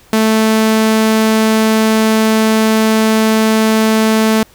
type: tone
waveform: sawtooth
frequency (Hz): 219.7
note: A3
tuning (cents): -2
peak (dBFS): -5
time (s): 0.13-4.43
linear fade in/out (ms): 2
effects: pink hiss -46 dBFS RMS until 4.54 s